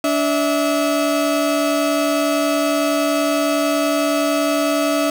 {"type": "tone pair together", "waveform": "35% pulse", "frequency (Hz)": [289.2, 649.2], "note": ["D4", "E5"], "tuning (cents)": [-27, -27], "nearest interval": "octave + major second", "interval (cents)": 1400, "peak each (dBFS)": -17, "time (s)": [0.04, 5.1], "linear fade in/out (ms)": 2, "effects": []}